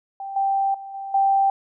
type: tone with level steps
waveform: sine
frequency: 784 Hz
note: G5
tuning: in tune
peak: -29 / -18 / -33 / -29 / -15 dBFS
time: 0.2-1.5 s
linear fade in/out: 2 ms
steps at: 0.36 / 0.74 / 0.94 / 1.14 s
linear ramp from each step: 5 ms
effects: none